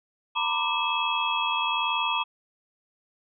sine tone cluster, 916 / 997 / 1178 / 2603 / 3299 Hz, A#5 / B5 / D6 / E7 / G#7, -31 / +16 / +5 / -22 / -12 cents, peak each -30 dBFS, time 0.35-2.24 s, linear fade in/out 20 ms, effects none

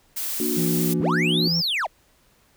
blue noise, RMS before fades -28 dBFS, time 0.16-0.94 s, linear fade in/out 10 ms
sine chord, Bb augmented, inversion none, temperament equal with one note detuned, 233.1 / 293.7 / 365.5 Hz, Bb3 / D4 / F#4, 0 / 0 / -21 cents, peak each -27 dBFS, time 0.4-1.48 s, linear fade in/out 2 ms
triangle tone, 168 Hz, E3, 33 cents sharp, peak -21 dBFS, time 0.56-1.62 s, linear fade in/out 20 ms
triangle linear two-way sweep, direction up then down, 46.25 to 5588 to 507 Hz, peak -20 dBFS, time 1-1.87 s, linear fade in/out 10 ms, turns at 1.58 s
effects pink hiss -60 dBFS RMS until 2.56 s

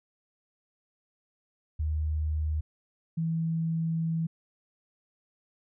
sine tone pair in turn, 77.1 / 163.37 Hz, D#2 / E3, -15 / -15 cents, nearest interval octave + minor second, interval 1300 cents, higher second, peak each -26 dBFS, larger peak neither, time 1.79-2.61 / 3.17-4.27 s, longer second, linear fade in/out 10 ms, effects none

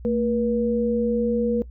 sine tone pair together, 224.6 / 481 Hz, A3 / B4, +36 / -46 cents, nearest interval octave + minor second, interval 1318 cents, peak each -22 dBFS, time 0.05-1.62 s, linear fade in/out 0 ms, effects noise-tail reverb RT60 0.1 s tail -20 dB re dry + added 60 Hz sine -37 dBFS peak until 1.7 s

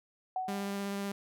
sine tone with exponential decay, 747 Hz, F#5, 16 cents sharp, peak -29 dBFS, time 0.36-0.96 s, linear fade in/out 2 ms, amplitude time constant 130 ms
sawtooth tone with vibrato, 199.3 Hz, G3, 29 cents sharp, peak -30 dBFS, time 0.48-1.12 s, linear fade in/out 5 ms, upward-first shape sine, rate 16 Hz, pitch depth 9 cents each way
effects none

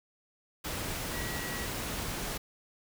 sine tone in noise, 1927 Hz, B6, 43 cents flat, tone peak -41 dBFS, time 1.13-1.66 s, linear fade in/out 10 ms, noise pink, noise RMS -36 dBFS, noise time 0.64-2.38 s, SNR -8 dB, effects none

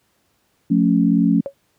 sine chord, F augmented, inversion none, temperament equal with one note detuned, 177.36 / 220 / 277.2 Hz, F3 / A3 / C#4, +27 / 0 / 0 cents, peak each -17 dBFS, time 0.7-1.41 s, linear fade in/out 10 ms
sine tone with exponential decay, 554.4 Hz, C#5, in tune, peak -19 dBFS, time 1.46-1.54 s, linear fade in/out 0 ms, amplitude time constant 16 ms
effects pink hiss -64 dBFS RMS until 1.78 s + high-pass 80 Hz 12 dB/octave

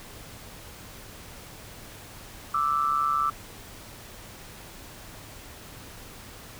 sine tone pair together, 1174.6 / 1318.5 Hz, D6 / E6, 0 / 0 cents, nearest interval major second, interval 200 cents, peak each -25 dBFS, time 2.54-3.3 s, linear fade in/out 5 ms, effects added 106 Hz sine -53 dBFS peak until 6.59 s + pink hiss -45 dBFS RMS until 6.59 s

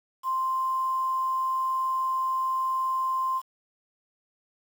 sine tone with quantisation, 1046.5 Hz, C6, in tune, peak -24 dBFS, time 0.23-3.42 s, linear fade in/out 50 ms, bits 8, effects none

